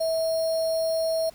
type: tone with sample-and-hold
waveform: sine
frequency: 649 Hz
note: E5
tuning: 27 cents flat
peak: -22 dBFS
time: 0-1.3 s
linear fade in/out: 10 ms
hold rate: 4900 Hz
effects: pink hiss -53 dBFS RMS until 1.34 s